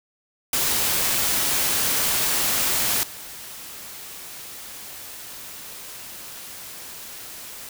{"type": "noise with level steps", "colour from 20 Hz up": "white", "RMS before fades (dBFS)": [-22, -38], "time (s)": [0.53, 7.69], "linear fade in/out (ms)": 2, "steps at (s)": 3.03, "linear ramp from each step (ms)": 2, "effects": []}